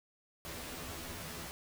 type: noise with comb filter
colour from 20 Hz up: pink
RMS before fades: -44 dBFS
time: 0.45-1.51 s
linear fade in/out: 0 ms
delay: 12 ms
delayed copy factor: +1
effects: none